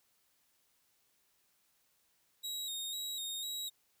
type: tone with vibrato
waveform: sawtooth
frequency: 3776 Hz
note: A#7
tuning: 22 cents sharp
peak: -35 dBFS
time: 2.43-3.7 s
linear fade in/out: 20 ms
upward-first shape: square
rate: 2 Hz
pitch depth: 34 cents each way
effects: white hiss -74 dBFS RMS until 4 s